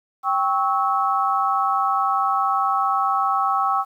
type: chord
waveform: sine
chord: C# diminished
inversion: second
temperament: equal with one note detuned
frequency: 784 / 1108.7 / 1301.1 Hz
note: G5 / C#6 / E6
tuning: 0 / 0 / -23 cents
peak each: -22 dBFS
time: 0.23-3.85 s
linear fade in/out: 50 ms
effects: 9-bit